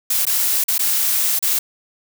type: noise with dropouts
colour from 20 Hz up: blue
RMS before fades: -18 dBFS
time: 0.1-1.59 s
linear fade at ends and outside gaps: 5 ms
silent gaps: 0.253-0.267 / 0.64-0.682 / 0.781-0.792 / 1.391-1.425 s
effects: none